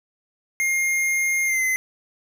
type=tone with pitch glide; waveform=square; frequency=2127 to 2049 Hz; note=C7 to C7; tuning=+28 to -37 cents; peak=-20 dBFS; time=0.6-1.76 s; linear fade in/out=0 ms; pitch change=-65 cents; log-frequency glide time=1.45-1.64 s; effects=none

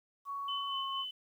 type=tone with pitch glide; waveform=sine; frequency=1118 to 1088.1 Hz; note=C#6 to C#6; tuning=+14 to -33 cents; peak=-36 dBFS; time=0.25-1.05 s; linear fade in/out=50 ms; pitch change=-47 cents; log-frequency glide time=0.68-0.76 s
type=tone with tremolo; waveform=sine; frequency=3024 Hz; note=F#7; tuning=37 cents sharp; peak=-35 dBFS; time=0.48-1.11 s; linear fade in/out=5 ms; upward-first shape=sine; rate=4.3 Hz; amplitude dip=45%
effects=11-bit

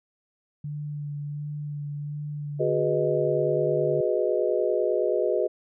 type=tone with vibrato; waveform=sine; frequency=146.8 Hz; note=D3; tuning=in tune; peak=-30 dBFS; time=0.64-4.01 s; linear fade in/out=5 ms; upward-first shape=sine; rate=1.4 Hz; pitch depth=17 cents each way
type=chord; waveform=sine; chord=G# minor seventh; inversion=third; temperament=equal with one note detuned; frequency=365.5 / 415.3 / 493.9 / 622.3 Hz; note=F#4 / G#4 / B4 / D#5; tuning=-21 / 0 / 0 / 0 cents; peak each=-27 dBFS; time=2.59-5.48 s; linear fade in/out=20 ms
effects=none

